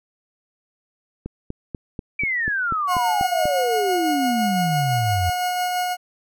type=click train; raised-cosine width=3 ms; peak=-16 dBFS; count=10; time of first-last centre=1.26-3.455 s; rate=4.1 Hz
type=exponential sweep; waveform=sine; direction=down; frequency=2349 to 84.5 Hz; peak=-20 dBFS; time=2.19-5.3 s; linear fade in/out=5 ms
type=tone with tremolo; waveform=40% pulse; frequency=723 Hz; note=F#5; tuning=40 cents flat; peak=-19 dBFS; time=2.87-5.97 s; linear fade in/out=50 ms; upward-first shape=sine; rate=5.9 Hz; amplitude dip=25%
effects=none